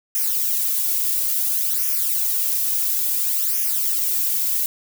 violet noise with flanger, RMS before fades -21 dBFS, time 0.15-4.66 s, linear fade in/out 0 ms, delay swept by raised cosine 0.24 to 2.54 ms, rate 0.58 Hz, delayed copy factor -0.7, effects none

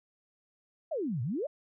sine exponential two-way sweep, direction down then up, 698.5 to 109.9 to 644 Hz, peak -30 dBFS, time 0.91-1.47 s, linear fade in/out 10 ms, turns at 1.22 s, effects none

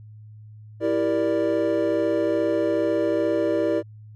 triangle chord, E half-diminished seventh, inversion none, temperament equal, 329.6 / 392 / 466.2 / 587.3 Hz, E4 / G4 / Bb4 / D5, 0 / 0 / 0 / 0 cents, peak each -22 / -26 / -25 / -22 dBFS, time 0.8-3.83 s, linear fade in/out 50 ms, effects added 107 Hz sine -41 dBFS peak until 4.15 s

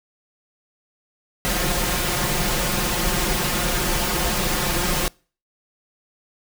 pink noise with comb filter, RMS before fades -22 dBFS, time 1.45-5.08 s, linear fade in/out 0 ms, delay 5.6 ms, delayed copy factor +0.85, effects noise-tail reverb RT60 0.4 s tail -26 dB re dry

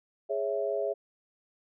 sine chord, C# minor, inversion second, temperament equal, 415.3 / 554.4 / 659.3 Hz, G#4 / C#5 / E5, 0 / 0 / 0 cents, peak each -32 dBFS, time 0.29-0.94 s, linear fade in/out 20 ms, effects none

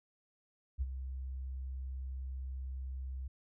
sine tone with ADSR envelope, 65.4 Hz, C2, in tune, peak -29 dBFS, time 0.78-3.28 s, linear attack 35 ms, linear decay 34 ms, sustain -9 dB, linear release 7 ms, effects none

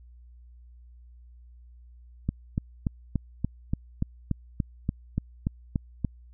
click train, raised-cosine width 5 ms, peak -13 dBFS, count 14, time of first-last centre 2.29-6.047 s, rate 3.46 Hz, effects added 60 Hz sine -48 dBFS peak until 6.33 s

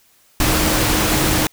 sine tone in noise, 311.8 Hz, D#4, 4 cents sharp, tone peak -23 dBFS, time 0.4-1.47 s, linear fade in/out 2 ms, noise pink, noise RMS -17 dBFS, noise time 0.4-1.47 s, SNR -9 dB, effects white hiss -55 dBFS RMS until 1.52 s

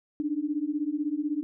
sine beating tone pair, 288.3 / 304.3 Hz, D4 / D#4, -32 / -38 cents, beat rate 16 Hz, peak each -30 / -29 dBFS, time 0.2-1.43 s, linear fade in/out 0 ms, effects none

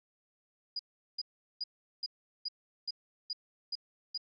sine tone bursts, 4900 Hz, D#8, 27 cents flat, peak -33 dBFS, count 9, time 0.76-4.177 s, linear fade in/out 5 ms, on 33 ms, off 390 ms, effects none

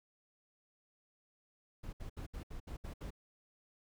brown noise bursts, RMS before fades -44 dBFS, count 8, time 1.83-3.106 s, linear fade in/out 10 ms, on 100 ms, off 68 ms, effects none

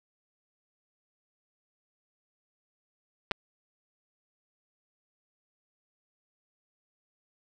clicks, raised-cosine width 0.3 ms, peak -12 dBFS, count 2, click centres 3.312 / 3.317 s, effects none

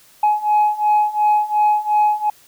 sine beating tone pair, 841 / 843.8 Hz, G#5 / G#5, +22 / +27 cents, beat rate 2.8 Hz, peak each -16 / -14 dBFS, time 0.23-2.3 s, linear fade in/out 5 ms, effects tanh soft clip ceiling -9 dBFS + white hiss -50 dBFS RMS until 2.47 s

